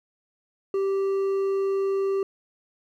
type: tone with hard clipping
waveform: triangle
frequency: 390.4 Hz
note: G4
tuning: 7 cents flat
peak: -23 dBFS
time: 0.74-2.23 s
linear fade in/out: 2 ms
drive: 7 dB
effects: none

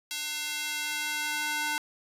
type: tone with high-pass filter sweep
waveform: square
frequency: 299.6 Hz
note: D4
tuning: 35 cents sharp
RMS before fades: -32 dBFS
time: 0.11-1.78 s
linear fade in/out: 0 ms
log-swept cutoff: 3200 to 1200 Hz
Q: 1
effects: resampled to 32000 Hz

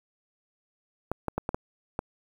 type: clicks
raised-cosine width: 1 ms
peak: -14 dBFS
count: 6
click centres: 1.116 / 1.283 / 1.38 / 1.491 / 1.545 / 1.991 s
effects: 8-bit

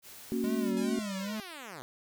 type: noise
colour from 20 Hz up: white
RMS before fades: -49 dBFS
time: 0.02-0.74 s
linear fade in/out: 50 ms
type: chord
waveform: sine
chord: F# major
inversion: first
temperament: equal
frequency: 233.1 / 277.2 / 370 Hz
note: A#3 / C#4 / F#4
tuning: 0 / 0 / 0 cents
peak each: -31 / -35 / -34 dBFS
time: 0.32-0.99 s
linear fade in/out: 0 ms
type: tone with vibrato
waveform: square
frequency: 203.4 Hz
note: G#3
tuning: 36 cents flat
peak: -35 dBFS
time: 0.44-1.4 s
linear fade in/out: 0 ms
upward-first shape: sine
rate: 2.4 Hz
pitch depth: 110 cents each way
type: linear sweep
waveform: 5% pulse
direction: down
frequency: 850 to 115.8 Hz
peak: -31 dBFS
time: 0.77-1.82 s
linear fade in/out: 0 ms
effects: none

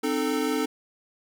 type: chord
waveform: square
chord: A diminished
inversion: first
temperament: equal with one note detuned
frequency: 261.6 / 306.8 / 440 Hz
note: C4 / Eb4 / A4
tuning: 0 / -24 / 0 cents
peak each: -29 dBFS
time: 0.03-0.66 s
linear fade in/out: 10 ms
effects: none

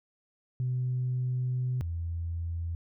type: tone pair in turn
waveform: sine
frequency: 126.3 / 84.05 Hz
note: B2 / E2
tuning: +39 / +34 cents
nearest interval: perfect fifth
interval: 705 cents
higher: first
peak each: -26 / -30 dBFS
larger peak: first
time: 0.6-1.81 / 1.81-2.75 s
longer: first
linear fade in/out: 0 ms
effects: tanh soft clip ceiling -23 dBFS

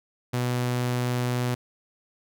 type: tone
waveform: sawtooth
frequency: 123.47 Hz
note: B2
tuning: in tune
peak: -20 dBFS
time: 0.33-1.55 s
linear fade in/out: 10 ms
effects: none

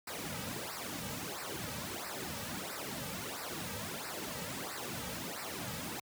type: noise with flanger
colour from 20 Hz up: pink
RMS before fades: -41 dBFS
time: 0.07-6 s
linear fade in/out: 5 ms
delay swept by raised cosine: 0.3 to 2.9 ms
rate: 1.5 Hz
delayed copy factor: -0.8
effects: high-pass 80 Hz 12 dB/octave

